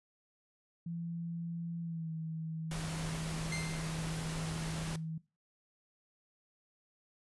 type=tone with pitch glide; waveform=sine; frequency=168.8 to 160.62 Hz; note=E3 to E3; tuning=+41 to -45 cents; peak=-37 dBFS; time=0.86-5.18 s; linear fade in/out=5 ms; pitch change=-86 cents; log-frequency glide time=1.81-2.11 s
type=noise; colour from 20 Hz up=pink; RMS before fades=-42 dBFS; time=2.71-4.96 s; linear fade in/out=2 ms
type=tone with exponential decay; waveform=sawtooth; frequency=2093 Hz; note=C7; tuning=in tune; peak=-33 dBFS; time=3.52-4.17 s; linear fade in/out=2 ms; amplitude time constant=140 ms
effects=noise-tail reverb RT60 0.3 s tail -19 dB re dry + resampled to 24000 Hz